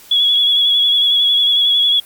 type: tone with vibrato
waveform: sine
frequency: 3368 Hz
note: G#7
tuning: 24 cents sharp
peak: -10 dBFS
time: 0.11-2 s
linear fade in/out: 5 ms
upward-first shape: sine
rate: 11 Hz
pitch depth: 31 cents each way
effects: white hiss -42 dBFS RMS until 2.05 s + Opus 48 kbps